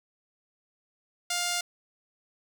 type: tone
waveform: 5% pulse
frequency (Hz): 704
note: F5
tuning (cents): +14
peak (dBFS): -16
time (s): 1.3-1.61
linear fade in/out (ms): 5
effects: none